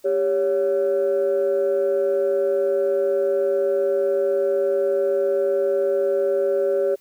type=tone pair together; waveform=sine; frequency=396.2 / 560.3 Hz; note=G4 / C#5; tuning=+18 / +18 cents; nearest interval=tritone; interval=600 cents; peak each=-19 dBFS; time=0.04-6.96 s; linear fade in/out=20 ms; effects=tanh soft clip ceiling -13 dBFS + white hiss -58 dBFS RMS until 7 s